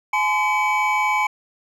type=tone cluster; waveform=triangle; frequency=847 / 1027 / 2272 Hz; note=G#5 / C6 / C#7; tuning=+34 / -33 / +42 cents; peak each=-20 dBFS; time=0.13-1.27 s; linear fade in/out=5 ms; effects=none